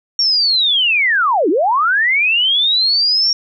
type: linear two-way sweep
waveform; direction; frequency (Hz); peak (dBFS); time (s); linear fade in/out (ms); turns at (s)
sine; down then up; 5588 to 280 to 5588; -11; 0.19-3.33; 2; 1.49
effects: none